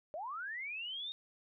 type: linear sweep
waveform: sine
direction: up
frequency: 572 to 3729 Hz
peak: -39 dBFS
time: 0.14-1.12 s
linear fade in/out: 0 ms
effects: none